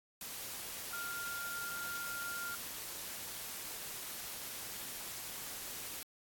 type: tone in noise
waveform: sine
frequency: 1396.9 Hz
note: F6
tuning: in tune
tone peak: -40 dBFS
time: 0.93-2.55 s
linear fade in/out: 2 ms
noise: white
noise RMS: -44 dBFS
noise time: 0.21-6.03 s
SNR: +1 dB
effects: AAC 64 kbps